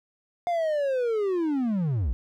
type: linear sweep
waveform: triangle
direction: down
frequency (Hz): 709 to 50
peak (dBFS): -21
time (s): 0.47-2.13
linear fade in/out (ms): 0
effects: none